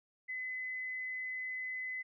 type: tone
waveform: sine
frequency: 2023 Hz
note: B6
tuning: 41 cents sharp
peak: -37 dBFS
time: 0.28-2.03 s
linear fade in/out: 20 ms
effects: none